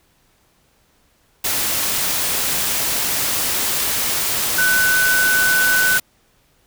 sine tone in noise, 1500 Hz, F#6, 23 cents sharp, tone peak -14 dBFS, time 4.58-5.98 s, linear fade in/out 5 ms, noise white, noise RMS -20 dBFS, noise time 1.44-6 s, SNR +3 dB, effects pink hiss -59 dBFS RMS until 6.66 s

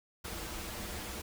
pink noise with comb filter, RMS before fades -41 dBFS, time 0.24-1.22 s, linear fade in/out 10 ms, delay 7.4 ms, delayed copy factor -0.65, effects none

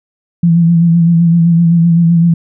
sine tone with vibrato, 168.6 Hz, E3, 39 cents sharp, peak -5 dBFS, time 0.43-2.34 s, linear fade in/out 5 ms, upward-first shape sine, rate 7.8 Hz, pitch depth 37 cents each way, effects none

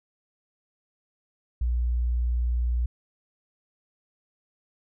sine tone, 60 Hz, B1, 49 cents flat, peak -22 dBFS, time 1.61-2.86 s, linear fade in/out 5 ms, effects none

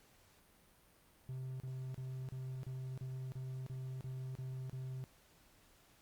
triangle tone bursts, 130 Hz, C3, 11 cents flat, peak -39 dBFS, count 11, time 1.29-5.04 s, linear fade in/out 0 ms, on 310 ms, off 34 ms, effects pink hiss -67 dBFS RMS until 6.01 s + Opus 48 kbps

